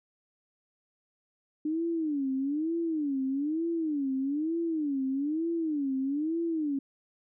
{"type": "tone with vibrato", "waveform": "sine", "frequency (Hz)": 298.4, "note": "D4", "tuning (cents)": 28, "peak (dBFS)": -27, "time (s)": [1.65, 6.79], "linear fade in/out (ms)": 5, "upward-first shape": "sine", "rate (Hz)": 1.1, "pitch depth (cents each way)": 210, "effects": []}